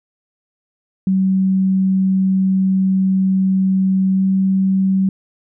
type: tone with pitch glide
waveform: sine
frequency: 190 to 191.21 Hz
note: F#3 to G3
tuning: +46 to -43 cents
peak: -12 dBFS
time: 1.07-5.09 s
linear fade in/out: 2 ms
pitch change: +11 cents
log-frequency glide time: 4.13-4.23 s
effects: none